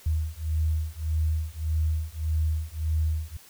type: beating tone pair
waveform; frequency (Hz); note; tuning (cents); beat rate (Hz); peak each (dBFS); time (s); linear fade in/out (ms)
sine; 77.78 / 79.48; D#2 / D#2; 0 / +37; 1.7; -27; 0.06-3.37; 5
effects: white hiss -52 dBFS RMS until 3.49 s